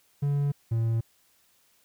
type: tone pair in turn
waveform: triangle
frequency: 142.8 / 114 Hz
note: D3 / A#2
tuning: -48 / -38 cents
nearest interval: major third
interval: 390 cents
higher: first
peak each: -21 / -21 dBFS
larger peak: neither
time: 0.22-0.52 / 0.71-1.01 s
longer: neither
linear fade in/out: 10 ms
effects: white hiss -65 dBFS RMS until 1.84 s